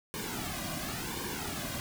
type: noise with flanger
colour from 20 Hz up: pink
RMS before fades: -37 dBFS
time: 0.14-1.8 s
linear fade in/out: 0 ms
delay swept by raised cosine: 1.5 to 2.29 ms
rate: 0.93 Hz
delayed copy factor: -0.75
effects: none